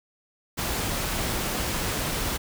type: noise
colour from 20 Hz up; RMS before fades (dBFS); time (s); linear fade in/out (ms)
pink; -28; 0.57-2.38; 20
effects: none